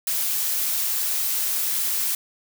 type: noise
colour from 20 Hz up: blue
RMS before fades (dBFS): -24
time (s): 0.07-2.15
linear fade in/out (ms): 2
effects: none